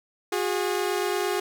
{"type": "tone pair together", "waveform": "sawtooth", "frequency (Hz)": [361.5, 410], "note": ["F#4", "G#4"], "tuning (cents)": [-40, -22], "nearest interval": "major second", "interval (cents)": 218, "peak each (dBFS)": -23, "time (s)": [0.32, 1.4], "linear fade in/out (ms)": 5, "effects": []}